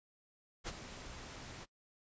pink noise with ADSR envelope, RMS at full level -39 dBFS, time 0.64-1.66 s, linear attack 39 ms, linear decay 32 ms, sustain -10 dB, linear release 31 ms, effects noise-tail reverb RT60 0.1 s tail -21 dB re dry + resampled to 16000 Hz

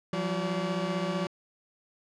30% pulse tone cluster, 173.1 / 188.6 / 574 Hz, F3 / F#3 / D5, -15 / +33 / -40 cents, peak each -29 / -31 / -31 dBFS, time 0.13-1.27 s, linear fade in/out 2 ms, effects low-pass 5000 Hz 12 dB/octave

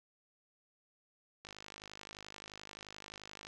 click train, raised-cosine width 0.2 ms, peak -30 dBFS, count 105, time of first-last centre 1.45-3.469 s, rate 51.5 Hz, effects none

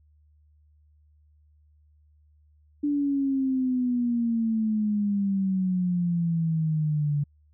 sine exponential sweep, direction down, 293.3 to 143.7 Hz, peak -22 dBFS, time 2.83-7.24 s, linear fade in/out 10 ms, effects added 75 Hz sine -57 dBFS peak until 7.53 s

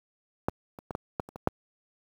clicks, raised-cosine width 1 ms, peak -11 / -28 / -20 / -16 / -14 / -30 / -25 / -8 dBFS, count 8, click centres 0.485 / 0.788 / 0.908 / 0.951 / 1.198 / 1.289 / 1.359 / 1.474 s, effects high-pass 60 Hz 12 dB/octave + 8-bit

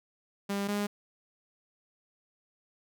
sawtooth tone pair in turn, 200 / 205 Hz, G3 / G#3, +35 / -22 cents, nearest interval unison, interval 43 cents, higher second, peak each -26 / -25 dBFS, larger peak second, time 0.49-0.68 / 0.68-0.87 s, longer neither, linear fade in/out 10 ms, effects none

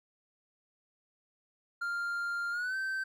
triangle tone with pitch glide, 1396.9 to 1550 Hz, F6 to G6, 0 to -20 cents, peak -30 dBFS, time 1.81-3.04 s, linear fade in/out 10 ms, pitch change +180 cents, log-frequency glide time 2.51-2.76 s, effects none

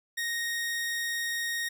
sawtooth tone, 1864.7 Hz, A#6, in tune, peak -26 dBFS, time 0.17-1.69 s, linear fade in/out 10 ms, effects none

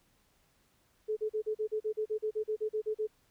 sine tone bursts, 431.2 Hz, A4, 35 cents flat, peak -29 dBFS, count 16, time 1.08-3.073 s, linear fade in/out 20 ms, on 88 ms, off 39 ms, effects pink hiss -70 dBFS RMS until 3.3 s

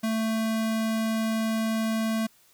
square tone, 222.1 Hz, A3, 16 cents sharp, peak -25 dBFS, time 0.03-2.27 s, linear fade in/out 10 ms, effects white hiss -60 dBFS RMS until 2.53 s

